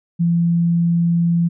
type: tone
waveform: sine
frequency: 170 Hz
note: F3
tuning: 46 cents flat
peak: -13 dBFS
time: 0.19-1.49 s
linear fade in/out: 20 ms
effects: none